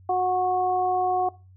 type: harmonic tone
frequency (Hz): 366.4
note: F#4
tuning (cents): -17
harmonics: 1 / 2 / 3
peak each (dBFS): -28 / -21 / -33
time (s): 0.09-1.29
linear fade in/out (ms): 5
effects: noise-tail reverb RT60 0.3 s tail -21 dB re dry + added 93 Hz sine -48 dBFS peak until 1.56 s